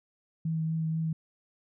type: tone with vibrato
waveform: sine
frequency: 160.6 Hz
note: E3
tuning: 45 cents flat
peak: -27 dBFS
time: 0.45-1.13 s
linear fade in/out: 5 ms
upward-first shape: triangle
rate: 4.1 Hz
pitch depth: 16 cents each way
effects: none